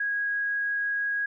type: tone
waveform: sine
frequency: 1649 Hz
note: G#6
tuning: 13 cents flat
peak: -25 dBFS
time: 0-1.26 s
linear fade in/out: 5 ms
effects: none